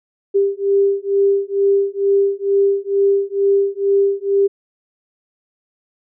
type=beating tone pair; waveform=sine; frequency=395.8 / 398 Hz; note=G4 / G4; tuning=+17 / +26 cents; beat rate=2.2 Hz; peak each=-16 dBFS; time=0.34-4.48 s; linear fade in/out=20 ms; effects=none